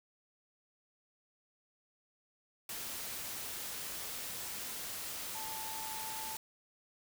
sine tone in noise, 880 Hz, A5, in tune, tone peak -44 dBFS, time 5.35-6.36 s, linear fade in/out 2 ms, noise white, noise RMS -42 dBFS, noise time 2.69-6.37 s, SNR -5 dB, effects none

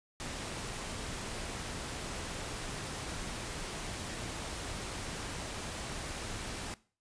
pink noise, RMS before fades -40 dBFS, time 0.2-6.74 s, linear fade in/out 0 ms, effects noise-tail reverb RT60 0.4 s tail -20 dB re dry + resampled to 22050 Hz

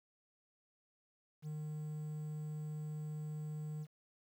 triangle tone, 152.5 Hz, D#3, 34 cents flat, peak -38 dBFS, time 1.42-3.87 s, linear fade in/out 50 ms, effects 11-bit

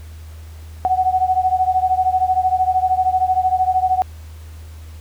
sine beating tone pair, 740 / 753 Hz, F#5 / F#5, 0 / +30 cents, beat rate 13 Hz, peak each -16 / -18 dBFS, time 0.85-4.02 s, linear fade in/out 0 ms, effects added 79 Hz sine -33 dBFS peak until 5 s + pink hiss -48 dBFS RMS until 5 s

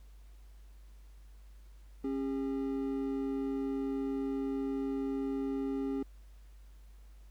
triangle tone pair together, 272.2 / 404 Hz, C#4 / G#4, -31 / -48 cents, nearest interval perfect fifth, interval 683 cents, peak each -31 / -36 dBFS, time 2.04-6.03 s, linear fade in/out 5 ms, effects added 50 Hz sine -51 dBFS peak until 7.3 s + pink hiss -69 dBFS RMS until 7.3 s

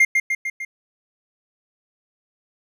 triangle tone with echo, 2114 Hz, C7, 17 cents sharp, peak -9 dBFS, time 0-0.05 s, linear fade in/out 5 ms, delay 150 ms, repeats 4, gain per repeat -4 dB, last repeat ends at 0.65 s, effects none

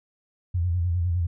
sine tone with vibrato, 87.31 Hz, F2, in tune, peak -21 dBFS, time 0.54-1.27 s, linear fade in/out 10 ms, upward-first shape square, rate 9.8 Hz, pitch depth 64 cents each way, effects none

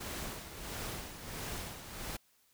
pink noise with tremolo, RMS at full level -40 dBFS, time 0-2.17 s, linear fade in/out 10 ms, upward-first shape sine, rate 1.5 Hz, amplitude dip 60%, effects white hiss -70 dBFS RMS until 2.53 s

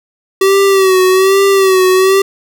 square tone with vibrato, 382.6 Hz, G4, 42 cents flat, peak -7 dBFS, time 0.41-2.22 s, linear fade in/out 5 ms, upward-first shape sine, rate 1.2 Hz, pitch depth 54 cents each way, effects none

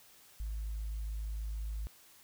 sine tone, 53.2 Hz, G#1, 42 cents sharp, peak -34 dBFS, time 0.4-1.87 s, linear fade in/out 0 ms, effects tanh soft clip ceiling -32 dBFS + white hiss -60 dBFS RMS until 2.23 s

